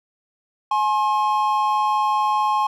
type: tone pair together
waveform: triangle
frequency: 844.3 / 1069 Hz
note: G#5 / C6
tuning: +28 / +37 cents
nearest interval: major third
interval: 409 cents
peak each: -18 dBFS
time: 0.71-2.67 s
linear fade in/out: 5 ms
effects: none

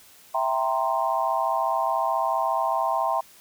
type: chord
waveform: sine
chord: C dominant seventh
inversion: first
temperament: equal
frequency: 659.3 / 784 / 932.3 / 1046.5 Hz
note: E5 / G5 / Bb5 / C6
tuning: 0 / 0 / 0 / 0 cents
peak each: -27 dBFS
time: 0.34-3.21 s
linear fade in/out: 10 ms
effects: white hiss -52 dBFS RMS until 3.4 s

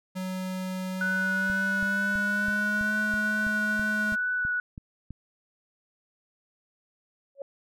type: tone with pitch glide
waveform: square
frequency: 186 to 212.4 Hz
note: F#3 to G#3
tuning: +9 to +39 cents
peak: -31 dBFS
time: 0.15-4.16 s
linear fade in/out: 20 ms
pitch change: +230 cents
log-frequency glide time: 0.9-3 s
type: tone with vibrato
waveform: sine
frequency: 1480 Hz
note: F#6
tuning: in tune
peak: -25 dBFS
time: 1.01-4.6 s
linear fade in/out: 2 ms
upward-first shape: triangle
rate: 2.2 Hz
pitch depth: 13 cents each way
type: click train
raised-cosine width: 5 ms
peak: -27 dBFS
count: 12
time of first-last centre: 1.5-5.107 s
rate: 3.05 Hz
type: tone with exponential growth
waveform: sine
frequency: 554.4 Hz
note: C#5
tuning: in tune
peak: -29 dBFS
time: 7.35-7.42 s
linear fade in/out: 2 ms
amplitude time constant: 15 ms
effects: none

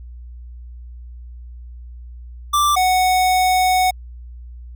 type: tone pair in turn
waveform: square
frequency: 1174.7 / 740 Hz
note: D6 / F#5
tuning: 0 / 0 cents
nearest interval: minor sixth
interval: 800 cents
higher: first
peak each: -14 dBFS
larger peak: neither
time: 2.53-2.76 / 2.76-3.91 s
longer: second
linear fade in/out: 10 ms
effects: added 60 Hz sine -33 dBFS peak until 4.75 s

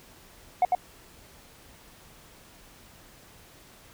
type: tone with echo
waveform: sine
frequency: 727 Hz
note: F#5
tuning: 31 cents flat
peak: -15 dBFS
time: 0.62-0.65 s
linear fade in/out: 2 ms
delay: 100 ms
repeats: 1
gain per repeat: -3 dB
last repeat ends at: 0.75 s
effects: tanh soft clip ceiling -16 dBFS + pink hiss -53 dBFS RMS until 3.93 s

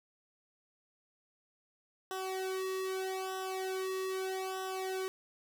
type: tone with flanger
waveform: sawtooth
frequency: 378 Hz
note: F#4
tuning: 37 cents sharp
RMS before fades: -37 dBFS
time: 2.11-5.08 s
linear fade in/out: 0 ms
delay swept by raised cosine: 0.44 to 1.37 ms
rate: 0.8 Hz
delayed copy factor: -0.95
effects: none

